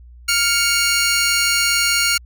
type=tone pair together; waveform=15% pulse; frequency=1400 / 2231 Hz; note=F6 / C#7; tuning=+4 / +11 cents; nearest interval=minor sixth; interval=807 cents; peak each=-11 dBFS; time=0.28-2.18 s; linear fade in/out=10 ms; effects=added 60 Hz sine -39 dBFS peak until 2.25 s